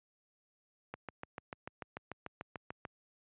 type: click train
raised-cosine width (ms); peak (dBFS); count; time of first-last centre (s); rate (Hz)
0.5; -26; 14; 0.94-2.852; 6.8
effects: high-pass 80 Hz 12 dB/octave + resampled to 8000 Hz